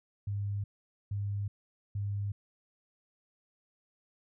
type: tone bursts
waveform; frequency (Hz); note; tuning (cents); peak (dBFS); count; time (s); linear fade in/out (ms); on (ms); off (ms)
sine; 101.2; G#2; -44; -31; 3; 0.27-2.32; 5; 370; 470
effects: none